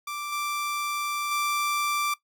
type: tone with level steps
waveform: sawtooth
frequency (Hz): 1174.7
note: D6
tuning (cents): 0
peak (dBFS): -28 / -24 / -21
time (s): 0.07-2.14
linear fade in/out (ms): 5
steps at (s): 0.32 / 1.31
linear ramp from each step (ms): 5
effects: noise-tail reverb RT60 0.1 s tail -17 dB re dry